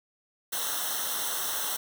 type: noise with comb filter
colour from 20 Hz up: white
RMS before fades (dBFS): -31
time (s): 0.52-1.77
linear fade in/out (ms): 10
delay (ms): 0.42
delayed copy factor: -0.95
effects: none